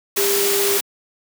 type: tone in noise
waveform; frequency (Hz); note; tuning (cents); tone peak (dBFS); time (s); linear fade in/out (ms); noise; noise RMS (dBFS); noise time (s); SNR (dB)
sine; 400; G4; +35; -19; 0.17-0.78; 10; white; -20; 0.16-0.81; -2
effects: high-pass 200 Hz 12 dB/octave